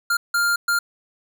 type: tone bursts at uneven times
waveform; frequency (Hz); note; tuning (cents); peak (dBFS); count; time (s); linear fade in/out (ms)
square; 1400; F6; +4; -18; 3; 0.1-0.17 / 0.34-0.56 / 0.68-0.79; 5
effects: none